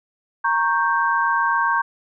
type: chord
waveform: sine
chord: G diminished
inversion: first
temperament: equal with one note detuned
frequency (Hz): 932.3 / 1099.8 / 1568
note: Bb5 / Db6 / G6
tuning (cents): 0 / -14 / 0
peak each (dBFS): -21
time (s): 0.44-1.82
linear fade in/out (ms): 10
effects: none